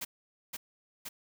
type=noise with echo; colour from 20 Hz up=white; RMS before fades=-37 dBFS; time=0.01-0.05 s; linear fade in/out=10 ms; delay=520 ms; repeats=2; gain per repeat=-2 dB; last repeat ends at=1.09 s; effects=none